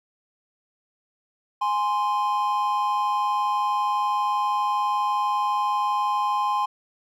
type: tone pair together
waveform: triangle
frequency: 830.6 / 1042.9 Hz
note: G#5 / C6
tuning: 0 / -6 cents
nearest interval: major third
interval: 394 cents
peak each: -23 / -21 dBFS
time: 1.61-6.66 s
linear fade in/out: 10 ms
effects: none